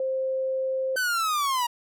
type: tone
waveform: sine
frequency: 526 Hz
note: C5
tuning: 9 cents sharp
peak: -24 dBFS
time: 0-0.96 s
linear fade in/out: 2 ms
type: linear sweep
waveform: 45% pulse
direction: down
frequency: 1544 to 940 Hz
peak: -23 dBFS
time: 0.96-1.67 s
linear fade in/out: 10 ms
effects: none